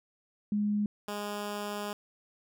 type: tone pair in turn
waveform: sine / 10% pulse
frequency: 207.7 / 206.3 Hz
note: G#3 / G#3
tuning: 0 / -11 cents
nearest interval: unison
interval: 11 cents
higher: first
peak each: -26 dBFS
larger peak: neither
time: 0.52-0.86 / 1.08-1.93 s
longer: second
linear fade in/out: 2 ms
effects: none